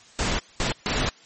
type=noise bursts at uneven times; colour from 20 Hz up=pink; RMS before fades=-24 dBFS; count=3; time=0.19-0.39 / 0.6-0.72 / 0.86-1.09 s; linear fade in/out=0 ms; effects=white hiss -51 dBFS RMS until 1.25 s + MP3 32 kbps

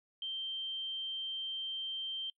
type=tone; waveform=sine; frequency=3140 Hz; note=G7; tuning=2 cents sharp; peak=-36 dBFS; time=0.22-2.3 s; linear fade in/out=2 ms; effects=noise-tail reverb RT60 0.1 s tail -24 dB re dry

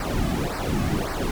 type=noise with flanger; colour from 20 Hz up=brown; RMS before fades=-25 dBFS; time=0-1.31 s; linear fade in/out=2 ms; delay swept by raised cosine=0.29 to 2.19 ms; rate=1.8 Hz; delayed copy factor=-0.8; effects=none

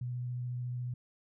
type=tone with vibrato; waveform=sine; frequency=123.47 Hz; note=B2; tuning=in tune; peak=-34 dBFS; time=0.01-0.94 s; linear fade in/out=5 ms; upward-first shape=sine; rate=14 Hz; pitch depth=11 cents each way; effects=none

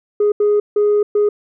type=tone bursts at uneven times; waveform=sine; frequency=415.3 Hz; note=G#4; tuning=in tune; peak=-9 dBFS; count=4; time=0.2-0.32 / 0.4-0.6 / 0.76-1.03 / 1.15-1.29 s; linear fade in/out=5 ms; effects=tanh soft clip ceiling -9 dBFS

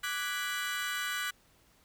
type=chord; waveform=30% pulse; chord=G# half-diminished seventh; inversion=second; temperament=equal; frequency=1174.7 / 1480 / 1661.2 / 1975.5 Hz; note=D6 / F#6 / G#6 / B6; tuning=0 / 0 / 0 / 0 cents; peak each=-37 / -33 / -38 / -36 dBFS; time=0.03-1.31 s; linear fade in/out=10 ms; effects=pink hiss -65 dBFS RMS until 1.84 s

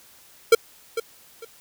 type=tone with echo; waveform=square; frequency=457.6 Hz; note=A#4; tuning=32 cents flat; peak=-10 dBFS; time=0.52-0.55 s; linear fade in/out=5 ms; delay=450 ms; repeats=2; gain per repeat=-13 dB; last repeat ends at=1.45 s; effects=white hiss -52 dBFS RMS until 1.6 s

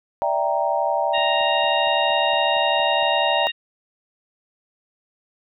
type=chord; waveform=sine; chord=E half-diminished seventh; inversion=third; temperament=equal; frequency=587.3 / 659.3 / 784 / 932.3 Hz; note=D5 / E5 / G5 / Bb5; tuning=0 / 0 / 0 / 0 cents; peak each=-24 dBFS; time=0.22-3.47 s; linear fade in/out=0 ms
type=harmonic tone; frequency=932.3 Hz; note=A#5; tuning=in tune; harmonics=2 / 3 / 4; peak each=-28 / -24 / -27 dBFS; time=1.13-3.52 s; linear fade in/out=20 ms
type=click train; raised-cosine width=2 ms; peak=-33 dBFS; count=9; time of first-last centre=1.18-3.028 s; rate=4.33 Hz
effects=none

